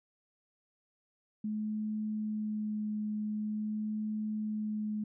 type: tone with vibrato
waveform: sine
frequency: 213.2 Hz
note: G#3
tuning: 46 cents sharp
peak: -32 dBFS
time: 1.44-5.04 s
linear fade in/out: 5 ms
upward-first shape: sine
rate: 0.46 Hz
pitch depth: 10 cents each way
effects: none